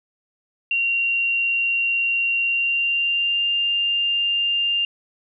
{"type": "tone with pitch glide", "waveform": "sine", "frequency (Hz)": [2758, 2798], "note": ["F7", "F7"], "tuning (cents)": [-22, 3], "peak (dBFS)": -18, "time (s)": [0.71, 4.85], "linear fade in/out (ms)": 2, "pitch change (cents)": 25, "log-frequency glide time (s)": [2.42, 3.44], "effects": []}